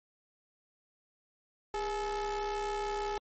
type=ring-modulated tone; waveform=square; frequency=220 Hz; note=A3; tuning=in tune; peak=-30 dBFS; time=1.74-3.18 s; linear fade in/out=2 ms; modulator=627 Hz; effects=low-pass 10000 Hz 12 dB/octave + MP3 32 kbps